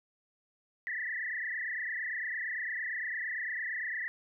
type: tone with frequency modulation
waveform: sine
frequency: 1870 Hz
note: A#6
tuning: 5 cents sharp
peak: -33 dBFS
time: 0.87-4.08 s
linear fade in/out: 0 ms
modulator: 28.8 Hz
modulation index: 4.8
effects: none